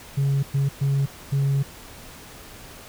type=tone bursts at uneven times; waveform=sine; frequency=138.59 Hz; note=C#3; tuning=in tune; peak=-16 dBFS; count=4; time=0.17-0.43 / 0.54-0.69 / 0.81-1.06 / 1.32-1.63 s; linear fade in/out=10 ms; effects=tanh soft clip ceiling -17 dBFS + pink hiss -43 dBFS RMS until 2.88 s